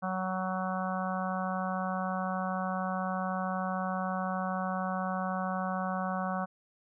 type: harmonic tone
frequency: 186.5 Hz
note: F#3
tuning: 14 cents sharp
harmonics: 1 / 3 / 4 / 5 / 6 / 7 / 8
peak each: -34 / -39 / -36 / -43 / -38 / -41 / -42 dBFS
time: 0.02-6.46 s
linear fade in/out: 20 ms
effects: none